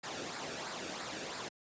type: noise with flanger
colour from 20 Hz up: pink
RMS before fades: -41 dBFS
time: 0.03-1.49 s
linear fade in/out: 10 ms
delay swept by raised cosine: 0.32 to 1 ms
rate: 3 Hz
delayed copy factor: -0.55
effects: high-pass 150 Hz 12 dB/octave + resampled to 16000 Hz